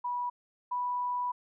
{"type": "tone pair in turn", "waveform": "sine", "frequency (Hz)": [977, 984.4], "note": ["B5", "B5"], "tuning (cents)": [-19, -6], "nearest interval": "unison", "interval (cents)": 13, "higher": "second", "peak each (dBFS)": [-30, -29], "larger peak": "second", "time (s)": [[0.04, 0.3], [0.71, 1.32]], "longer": "second", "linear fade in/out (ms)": 10, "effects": []}